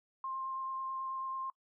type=tone with vibrato; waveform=sine; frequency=1058 Hz; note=C6; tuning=19 cents sharp; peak=-36 dBFS; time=0.24-1.5 s; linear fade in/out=2 ms; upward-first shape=sine; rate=9.2 Hz; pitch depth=10 cents each way; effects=noise-tail reverb RT60 0.1 s tail -23 dB re dry